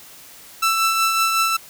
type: tone with tremolo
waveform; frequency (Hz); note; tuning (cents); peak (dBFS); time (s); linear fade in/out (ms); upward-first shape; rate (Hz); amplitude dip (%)
sawtooth; 1328; E6; +12; -11; 0.62-1.57; 10; triangle; 5.4; 40
effects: white hiss -43 dBFS RMS until 1.69 s